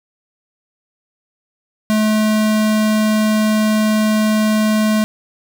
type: tone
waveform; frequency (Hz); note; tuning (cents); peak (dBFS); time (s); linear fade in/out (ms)
square; 215.3; A3; -37; -13; 1.9-5.04; 0
effects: none